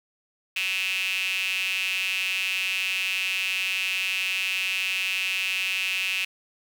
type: tone with high-pass filter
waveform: sawtooth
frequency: 188.5 Hz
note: F#3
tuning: 32 cents sharp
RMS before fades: -27 dBFS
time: 0.56-6.25 s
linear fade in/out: 5 ms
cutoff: 2600 Hz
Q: 8.9
effects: none